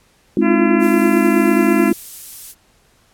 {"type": "chord", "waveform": "sine", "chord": "F minor seventh", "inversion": "first", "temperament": "just", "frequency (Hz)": [209.5, 261.9, 314.3, 349.2], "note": ["Ab3", "C4", "Eb4", "F4"], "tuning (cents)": [15, 2, 18, 0], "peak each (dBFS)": -17, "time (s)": [0.37, 1.93], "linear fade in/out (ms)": 2}
{"type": "harmonic tone", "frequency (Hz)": 339.9, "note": "F4", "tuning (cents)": -47, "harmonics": [1, 2, 3, 4, 5, 6, 7, 8], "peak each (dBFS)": [-21, -24, -26, -27, -28, -29, -29, -30], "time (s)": [0.41, 1.93], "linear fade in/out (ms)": 50}
{"type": "noise", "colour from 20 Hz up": "violet", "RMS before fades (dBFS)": -29, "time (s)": [0.79, 2.55], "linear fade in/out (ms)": 50}
{"effects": ["pink hiss -55 dBFS RMS until 3.13 s", "low-pass 12000 Hz 12 dB/octave"]}